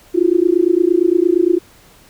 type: tone with amplitude modulation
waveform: sine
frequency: 349.2 Hz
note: F4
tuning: in tune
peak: -6 dBFS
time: 0.14-1.59 s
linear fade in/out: 20 ms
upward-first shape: sine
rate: 28.7 Hz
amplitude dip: 100%
effects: pink hiss -47 dBFS RMS until 2.09 s